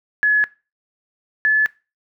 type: tone pair in turn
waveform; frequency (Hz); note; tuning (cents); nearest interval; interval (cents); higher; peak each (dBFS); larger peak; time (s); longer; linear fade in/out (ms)
sine; 1700 / 1725.7; G#6 / A6; +40 / -34; unison; 26; second; -12; neither; 0.23-0.44 / 1.45-1.66; neither; 0
effects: noise-tail reverb RT60 0.3 s tail -21 dB re dry